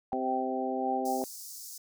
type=tone with pitch glide; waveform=sine; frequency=776 to 786.4 Hz; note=G5 to G5; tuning=-18 to +5 cents; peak=-31 dBFS; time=0.12-1.22 s; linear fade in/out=2 ms; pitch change=+23 cents; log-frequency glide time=0.32-1.1 s
type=harmonic tone; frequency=130 Hz; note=C3; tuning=11 cents flat; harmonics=2 / 3 / 4 / 5 / 6; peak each=-34 / -36 / -37 / -38 / -39 dBFS; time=0.13-1.24 s; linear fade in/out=0 ms
type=high-pass noise; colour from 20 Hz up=pink; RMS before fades=-44 dBFS; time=1.05-1.78 s; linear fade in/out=5 ms; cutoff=4900 Hz; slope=48 dB/octave
effects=none